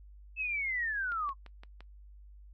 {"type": "linear sweep", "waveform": "sine", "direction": "down", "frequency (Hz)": [2637, 1046.5], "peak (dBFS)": -31, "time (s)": [0.36, 1.34], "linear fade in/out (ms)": 50}
{"type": "click train", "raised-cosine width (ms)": 0.3, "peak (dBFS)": -34, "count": 5, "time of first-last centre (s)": [1.12, 1.806], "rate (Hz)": 5.83}
{"effects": ["noise-tail reverb RT60 0.1 s tail -20 dB re dry", "added 50 Hz sine -50 dBFS peak until 2.53 s"]}